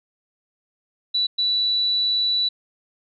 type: tone bursts at uneven times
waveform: sine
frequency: 3951 Hz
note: B7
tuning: in tune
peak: -18 dBFS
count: 2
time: 1.14-1.27 / 1.38-2.49 s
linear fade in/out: 10 ms
effects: none